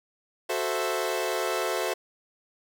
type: chord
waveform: sawtooth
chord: F# half-diminished seventh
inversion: none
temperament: equal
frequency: 370 / 440 / 523.3 / 659.3 Hz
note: F#4 / A4 / C5 / E5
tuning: 0 / 0 / 0 / 0 cents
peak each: -28 dBFS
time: 0.49-1.94 s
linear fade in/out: 10 ms
effects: none